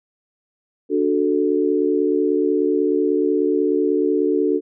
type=chord; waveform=sine; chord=D major; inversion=none; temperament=equal; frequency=293.7 / 370 / 440 Hz; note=D4 / F#4 / A4; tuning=0 / 0 / 0 cents; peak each=-20 dBFS; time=0.89-4.61 s; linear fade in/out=50 ms; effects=none